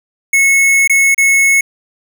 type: tone with dropouts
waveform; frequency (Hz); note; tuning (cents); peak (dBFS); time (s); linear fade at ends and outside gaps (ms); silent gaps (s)
square; 2191; C#7; -21; -8; 0.33-1.61; 5; 0.876-0.896 / 1.146-1.179
effects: none